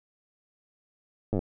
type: slowing click train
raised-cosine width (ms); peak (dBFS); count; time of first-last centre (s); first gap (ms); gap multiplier
2; -15; 7; 1.33-1.391; 9; 1.05
effects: none